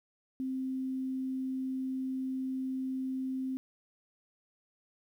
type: tone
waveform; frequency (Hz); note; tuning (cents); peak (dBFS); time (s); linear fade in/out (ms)
sine; 261.6; C4; 0; -32; 0.4-3.57; 0
effects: 11-bit